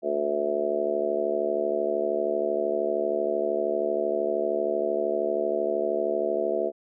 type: harmonic tone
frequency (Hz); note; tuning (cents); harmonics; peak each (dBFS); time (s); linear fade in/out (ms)
72.9; D2; -12; 3 / 4 / 5 / 6 / 7 / 8 / 9; -39 / -39 / -29 / -31 / -31 / -38 / -27; 0.02-6.72; 50
effects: none